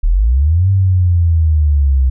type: linear two-way sweep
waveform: sine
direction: up then down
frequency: 34.48 to 98 to 63.8 Hz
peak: -8 dBFS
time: 0.03-2.1 s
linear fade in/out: 10 ms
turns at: 0.7 s
effects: none